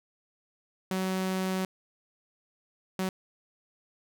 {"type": "tone bursts at uneven times", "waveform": "sawtooth", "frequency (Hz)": 187.8, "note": "F#3", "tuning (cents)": 26, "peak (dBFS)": -24, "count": 2, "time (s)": [[0.91, 1.65], [2.99, 3.09]], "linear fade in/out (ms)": 2, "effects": []}